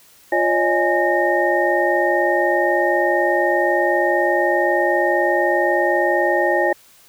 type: tone cluster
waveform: sine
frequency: 351 / 556 / 616 / 830 / 1842 Hz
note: F4 / C#5 / D#5 / G#5 / A#6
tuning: +9 / +5 / -17 / -1 / -21 cents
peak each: -21 dBFS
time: 0.32-6.73 s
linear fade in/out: 5 ms
effects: white hiss -50 dBFS RMS until 7.08 s